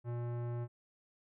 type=tone with tanh clipping; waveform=sine; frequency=119.7 Hz; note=A#2; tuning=46 cents sharp; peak=-38 dBFS; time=0.04-0.68 s; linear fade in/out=50 ms; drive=18 dB; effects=none